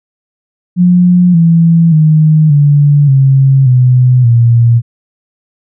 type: tone with pitch steps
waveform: sine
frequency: 178.4 / 166.45 / 155.31 / 144.91 / 135.2 / 126.15 / 117.7 Hz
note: F3 / E3 / D#3 / D3 / C#3 / B2 / A#2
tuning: +37 / +17 / -3 / -23 / -43 / +37 / +17 cents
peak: -3 dBFS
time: 0.76-4.82 s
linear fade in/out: 50 ms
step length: 580 ms
effects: none